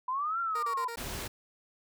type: linear two-way sweep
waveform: sine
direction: up then down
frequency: 987.8 to 1389 to 987.8 Hz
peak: -29 dBFS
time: 0.08-0.88 s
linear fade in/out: 5 ms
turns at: 0.4 s
type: tone bursts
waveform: 15% pulse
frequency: 466.2 Hz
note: A#4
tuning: in tune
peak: -31 dBFS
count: 4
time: 0.55-0.959 s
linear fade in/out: 5 ms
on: 79 ms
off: 31 ms
type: noise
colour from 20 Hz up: pink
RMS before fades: -38 dBFS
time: 0.97-1.28 s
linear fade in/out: 10 ms
effects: none